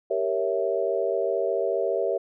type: chord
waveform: sine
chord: G diminished seventh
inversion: none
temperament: equal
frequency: 392 / 466.2 / 554.4 / 659.3 Hz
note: G4 / Bb4 / Db5 / Fb5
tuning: 0 / 0 / 0 / 0 cents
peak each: -28 dBFS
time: 0.1-2.18 s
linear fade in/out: 10 ms
effects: none